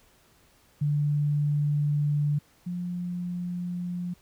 sine tone pair in turn, 146.83 / 176.89 Hz, D3 / F3, 0 / +22 cents, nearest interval minor third, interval 322 cents, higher second, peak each -22 / -29 dBFS, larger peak first, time 0.81-2.39 / 2.66-4.14 s, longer first, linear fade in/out 10 ms, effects pink hiss -61 dBFS RMS until 4.21 s

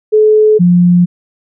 sine tone pair in turn, 429.3 / 176.48 Hz, A4 / F3, -43 / +18 cents, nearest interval octave + minor third, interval 1539 cents, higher first, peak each -4 dBFS, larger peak neither, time 0.12-0.59 / 0.59-1.06 s, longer neither, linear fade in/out 20 ms, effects none

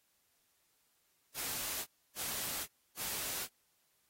white noise bursts, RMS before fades -39 dBFS, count 3, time 1.34-3.48 s, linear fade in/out 50 ms, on 520 ms, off 290 ms, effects white hiss -75 dBFS RMS until 4.09 s + AAC 48 kbps

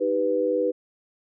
sine chord, Eb augmented, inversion none, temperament equal, 311.1 / 392 / 493.9 Hz, Eb4 / G4 / B4, 0 / 0 / 0 cents, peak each -28 / -27 / -22 dBFS, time 0-0.72 s, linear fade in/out 20 ms, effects none

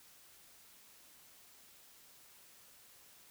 silence, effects white hiss -61 dBFS RMS until 3.3 s

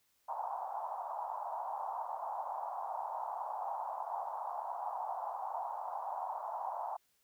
white band-pass noise, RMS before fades -40 dBFS, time 0.28-6.97 s, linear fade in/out 10 ms, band 710 to 960 Hz, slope 48 dB/octave, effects white hiss -75 dBFS RMS until 7.23 s

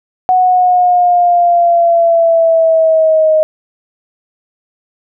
sine linear sweep, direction down, 740 to 622.3 Hz, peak -6 dBFS, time 0.29-3.43 s, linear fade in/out 0 ms, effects none

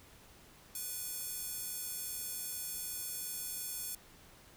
square tone with high-pass filter, 491.3 Hz, B4, 9 cents flat, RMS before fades -41 dBFS, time 0.75-3.95 s, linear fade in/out 2 ms, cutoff 8800 Hz, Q 0.82, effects pink hiss -59 dBFS RMS until 4.56 s

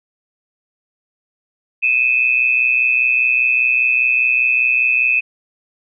sine tone pair together, 2489 / 2614 Hz, D#7 / E7, 0 / -15 cents, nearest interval minor second, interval 85 cents, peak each -15 dBFS, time 1.82-5.21 s, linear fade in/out 20 ms, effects none

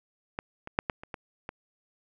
clicks, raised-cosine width 0.5 ms, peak -17 / -24 / -8 / -13 / -27 / -21 / -21 dBFS, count 7, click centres 0.389 / 0.674 / 0.789 / 0.898 / 1.035 / 1.142 / 1.491 s, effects none

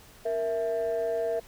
sine tone pair together, 466.2 / 659.3 Hz, A#4 / E5, 0 / 0 cents, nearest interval tritone, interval 600 cents, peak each -27 / -27 dBFS, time 0.25-1.4 s, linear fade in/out 10 ms, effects tanh soft clip ceiling -22 dBFS + pink hiss -53 dBFS RMS until 1.47 s

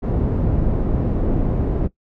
pink low-pass noise, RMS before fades -19 dBFS, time 0.02-1.88 s, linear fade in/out 20 ms, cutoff 390 Hz, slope 12 dB/octave, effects noise-tail reverb RT60 0.1 s tail -17 dB re dry

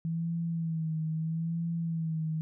sine tone with vibrato, 162.9 Hz, E3, 20 cents flat, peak -29 dBFS, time 0.05-2.41 s, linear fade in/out 0 ms, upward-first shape sine, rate 0.77 Hz, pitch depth 53 cents each way, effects none

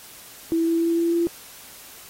sine tone with pitch steps, 329.6 / 332.1 / 334.6 / 337.1 / 339.7 Hz, E4 / E4 / E4 / E4 / F4, 0 / +13 / +26 / +39 / -48 cents, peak -18 dBFS, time 0.52-1.27 s, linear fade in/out 0 ms, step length 150 ms, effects white hiss -44 dBFS RMS until 2.09 s + AAC 48 kbps

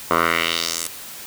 10% pulse tone with band-pass filter sweep, 83.5 Hz, E2, 23 cents sharp, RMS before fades -21 dBFS, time 0.11-0.87 s, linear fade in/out 0 ms, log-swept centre 1000 to 9400 Hz, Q 1.9, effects white hiss -36 dBFS RMS until 1.26 s

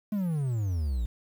triangle exponential sweep, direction down, 216.3 to 55 Hz, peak -24 dBFS, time 0.12-1.06 s, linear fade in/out 5 ms, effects 9-bit

